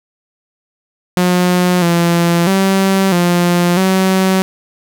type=tone with pitch steps; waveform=sawtooth; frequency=179.6 / 170.8 / 192.9 / 175.1 / 189 Hz; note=F3 / F3 / G3 / F3 / F#3; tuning=+49 / -38 / -28 / +5 / +37 cents; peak=-6 dBFS; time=1.17-4.42 s; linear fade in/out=0 ms; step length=650 ms; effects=none